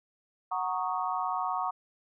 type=chord; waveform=sine; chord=D# minor seventh; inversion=first; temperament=equal; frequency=740 / 932.3 / 1108.7 / 1244.5 Hz; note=F#5 / A#5 / C#6 / D#6; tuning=0 / 0 / 0 / 0 cents; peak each=-33 / -34 / -33 / -37 dBFS; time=0.51-1.71 s; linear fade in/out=10 ms; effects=none